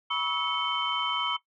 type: tone cluster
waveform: sine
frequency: 973 / 1117 / 1296 / 2207 / 3078 Hz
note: B5 / C#6 / E6 / C#7 / G7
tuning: -26 / +13 / -30 / -8 / -32 cents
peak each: -34 / -34 / -32 / -35 / -29 dBFS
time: 0.1-1.37 s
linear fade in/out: 10 ms
effects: noise-tail reverb RT60 0.1 s tail -17 dB re dry + tanh soft clip ceiling -15 dBFS